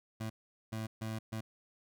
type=tone bursts at uneven times; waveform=25% pulse; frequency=110.4 Hz; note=A2; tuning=6 cents sharp; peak=-33 dBFS; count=4; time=0.2-0.3 / 0.72-0.87 / 1.01-1.19 / 1.32-1.41 s; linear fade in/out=10 ms; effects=none